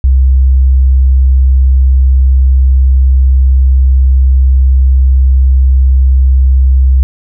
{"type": "tone", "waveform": "sine", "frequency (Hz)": 65.41, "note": "C2", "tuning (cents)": 0, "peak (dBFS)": -3, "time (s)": [0.04, 7.03], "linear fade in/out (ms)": 0, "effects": []}